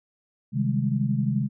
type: chord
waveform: sine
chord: Ab major seventh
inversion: first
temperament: equal with one note detuned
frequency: 133.25 / 155.56 / 196 / 207.7 Hz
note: C3 / Eb3 / G3 / Ab3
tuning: +32 / 0 / 0 / 0 cents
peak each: -25 / -29 / -30 / -26 dBFS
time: 0.52-1.49 s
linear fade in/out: 50 ms
effects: none